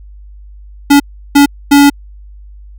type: tone bursts at uneven times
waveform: square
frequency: 284.5 Hz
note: C#4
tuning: 45 cents sharp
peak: -3 dBFS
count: 3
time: 0.9-1 / 1.35-1.46 / 1.71-1.9 s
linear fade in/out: 10 ms
effects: added 50 Hz sine -31 dBFS peak until 2.78 s